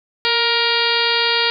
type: harmonic tone with a mistuned harmonic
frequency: 470.1 Hz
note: A#4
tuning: 15 cents sharp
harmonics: 1 / 2 / 3 / 4 / 5 / 6 / 7 / 8 / 9 / 10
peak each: -24 / -24 / -24 / -24 / -24 / -24 / -24 / -24 / -24 / -24 dBFS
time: 0.25-1.5 s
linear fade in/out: 0 ms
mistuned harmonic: 1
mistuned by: -24 cents
effects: none